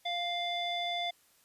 square tone with low-pass filter, 698.5 Hz, F5, in tune, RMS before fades -34 dBFS, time 0.05-1.11 s, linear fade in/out 10 ms, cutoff 3300 Hz, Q 5.6, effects white hiss -66 dBFS RMS until 1.44 s + resampled to 32000 Hz

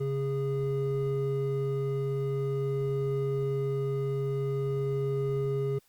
triangle tone pair together, 137.09 / 410.8 Hz, C#3 / G#4, -19 / -19 cents, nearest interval octave + perfect fifth, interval 1900 cents, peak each -28 dBFS, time 0-5.79 s, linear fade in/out 10 ms, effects white hiss -66 dBFS RMS until 5.88 s + Opus 48 kbps

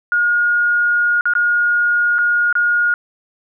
sine tone with dropouts, 1432 Hz, F6, 43 cents sharp, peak -12 dBFS, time 0.12-2.94 s, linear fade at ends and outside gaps 1 ms, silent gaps 1.21-1.255 / 1.336-1.352 / 2.184-2.188 / 2.527-2.553 s, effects none

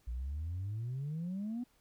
sine exponential sweep, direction up, 56.7 to 250.7 Hz, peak -34 dBFS, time 0.07-1.64 s, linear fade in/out 10 ms, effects tanh soft clip ceiling -33 dBFS + pink hiss -71 dBFS RMS until 1.8 s

